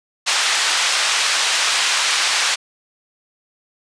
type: band-pass noise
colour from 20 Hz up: white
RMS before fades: -18 dBFS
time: 0.26-2.56 s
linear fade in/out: 20 ms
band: 960 to 5100 Hz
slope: 12 dB/octave
effects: resampled to 22050 Hz